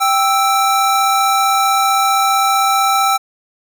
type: tone pair together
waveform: square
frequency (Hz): 784 / 1318.5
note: G5 / E6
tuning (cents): 0 / 0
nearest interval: major sixth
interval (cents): 900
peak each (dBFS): -15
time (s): 0-3.18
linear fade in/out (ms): 20
effects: none